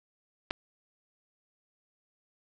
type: clicks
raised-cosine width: 0.3 ms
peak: -22 / -14 dBFS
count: 2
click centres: 0.506 / 0.509 s
effects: resampled to 16000 Hz + 7-bit